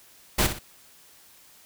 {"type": "noise with echo", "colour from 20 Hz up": "pink", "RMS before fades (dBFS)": -21, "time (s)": [0.38, 0.47], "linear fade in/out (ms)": 10, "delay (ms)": 61, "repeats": 2, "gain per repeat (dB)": -9, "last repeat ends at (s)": 0.592, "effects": ["white hiss -54 dBFS RMS until 1.65 s"]}